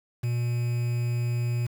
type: tone with quantisation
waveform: triangle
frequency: 120 Hz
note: B2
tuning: 49 cents flat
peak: -22 dBFS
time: 0.23-1.67 s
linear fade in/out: 10 ms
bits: 7
effects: none